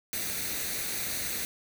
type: noise with comb filter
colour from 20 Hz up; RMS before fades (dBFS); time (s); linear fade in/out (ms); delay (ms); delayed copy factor
white; -33; 0.13-1.45; 0; 0.48; +0.55
effects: none